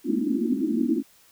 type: band-pass noise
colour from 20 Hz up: white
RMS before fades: -24 dBFS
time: 0.04-1.03 s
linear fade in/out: 50 ms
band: 210 to 340 Hz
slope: 96 dB/octave
effects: white hiss -57 dBFS RMS until 1.31 s